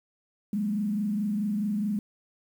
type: tone with frequency modulation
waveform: sine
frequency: 207.7 Hz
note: G#3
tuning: in tune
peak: -25 dBFS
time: 0.53-1.99 s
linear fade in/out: 2 ms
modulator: 24.7 Hz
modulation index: 0.64
effects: 9-bit